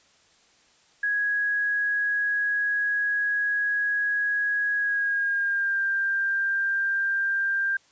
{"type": "tone with pitch glide", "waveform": "sine", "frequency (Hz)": [1661.2, 1588.9], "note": ["G#6", "G6"], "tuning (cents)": [0, 23], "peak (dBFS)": -22, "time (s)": [1.03, 7.77], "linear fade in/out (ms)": 5, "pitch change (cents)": -77, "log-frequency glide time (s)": [4.76, 5.81], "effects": ["white hiss -60 dBFS RMS until 7.91 s", "resampled to 16000 Hz"]}